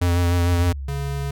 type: tone with vibrato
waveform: square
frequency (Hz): 87.31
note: F2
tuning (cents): 0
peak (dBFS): -17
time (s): 0.01-0.73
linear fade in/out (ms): 10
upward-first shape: sine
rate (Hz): 6.6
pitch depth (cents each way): 25
type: tone with pitch glide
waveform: sine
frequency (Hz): 74.2 to 67.65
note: D2 to C#2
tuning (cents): +18 to -42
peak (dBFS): -27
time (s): 0.51-1.31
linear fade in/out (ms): 10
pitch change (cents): -160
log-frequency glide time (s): 0.71-0.81
type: tone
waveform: square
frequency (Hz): 140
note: C#3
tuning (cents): +18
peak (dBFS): -26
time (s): 0.88-1.31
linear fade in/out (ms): 5
effects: none